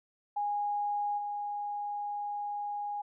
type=tone with level steps; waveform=sine; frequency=823 Hz; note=G#5; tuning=16 cents flat; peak=-29 / -33 dBFS; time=0.36-3.02 s; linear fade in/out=10 ms; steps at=1.17 s; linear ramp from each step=20 ms; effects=none